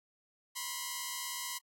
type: tone pair together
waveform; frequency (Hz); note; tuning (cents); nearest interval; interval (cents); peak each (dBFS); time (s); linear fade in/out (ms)
5% pulse; 977 / 1053.6; B5 / C6; -19 / +12; minor second; 131; -28; 0.55-1.59; 20
effects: AAC 64 kbps